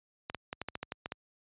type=clicks; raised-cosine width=0.3 ms; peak=-20 dBFS; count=10; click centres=0.299 / 0.347 / 0.529 / 0.616 / 0.686 / 0.754 / 0.83 / 0.921 / 1.059 / 1.121 s; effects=high-pass 60 Hz 12 dB/octave + resampled to 8000 Hz